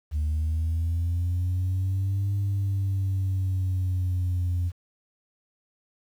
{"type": "linear two-way sweep", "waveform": "sine", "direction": "up then down", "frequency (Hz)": [74.7, 100, 87.6], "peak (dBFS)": -21, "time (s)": [0.11, 4.72], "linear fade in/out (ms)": 50, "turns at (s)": 2.34, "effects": ["tanh soft clip ceiling -21 dBFS", "9-bit"]}